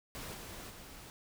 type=noise with level steps; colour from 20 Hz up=pink; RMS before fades=-44 / -47 / -51 dBFS; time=0.15-1.1 s; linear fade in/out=0 ms; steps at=0.33 / 0.69 s; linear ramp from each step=20 ms; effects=none

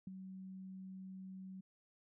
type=tone with ADSR envelope; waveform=sine; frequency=188.9 Hz; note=F#3; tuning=36 cents sharp; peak=-40 dBFS; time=0.07-1.61 s; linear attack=4 ms; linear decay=14 ms; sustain=-7 dB; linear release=9 ms; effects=none

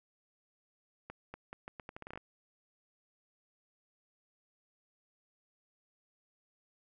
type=accelerating click train; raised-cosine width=0.5 ms; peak=-29 dBFS; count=13; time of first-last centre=1.1-2.175 s; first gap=240 ms; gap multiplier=0.79; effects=none

